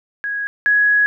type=tone pair in turn; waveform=sine; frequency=1656 / 1672.3 Hz; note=G#6 / G#6; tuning=-5 / +12 cents; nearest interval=unison; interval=17 cents; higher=second; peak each=-20 / -11 dBFS; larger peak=second; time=0.24-0.47 / 0.66-1.06 s; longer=second; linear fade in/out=0 ms; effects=none